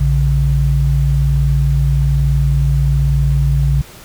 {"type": "tone pair together", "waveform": "sine", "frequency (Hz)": [58.86, 140], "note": ["A#1", "C#3"], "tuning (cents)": [17, 18], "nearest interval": "octave + minor third", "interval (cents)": 1501, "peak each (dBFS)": -13, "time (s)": [0, 3.82], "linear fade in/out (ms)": 10, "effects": ["pink hiss -38 dBFS RMS until 4.04 s"]}